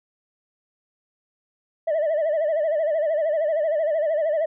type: tone with vibrato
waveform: sine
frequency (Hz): 622.3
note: D#5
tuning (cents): 0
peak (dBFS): -17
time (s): 1.87-4.46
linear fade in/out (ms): 10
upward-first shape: sine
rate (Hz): 13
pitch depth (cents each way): 110
effects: tanh soft clip ceiling -18 dBFS